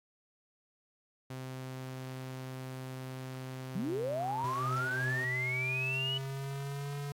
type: tone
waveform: sawtooth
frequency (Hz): 130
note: C3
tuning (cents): -11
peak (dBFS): -36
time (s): 1.3-5.25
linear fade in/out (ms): 5
type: linear sweep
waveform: sine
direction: up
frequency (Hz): 160.9 to 2973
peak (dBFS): -32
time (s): 3.75-6.18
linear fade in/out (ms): 5
type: tone with pitch glide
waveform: square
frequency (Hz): 127.2 to 142.78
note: C3 to D3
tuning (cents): -48 to -48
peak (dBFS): -37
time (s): 4.44-7.12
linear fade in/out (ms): 2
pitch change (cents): +200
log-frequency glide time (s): 5.49-6.95
effects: AAC 64 kbps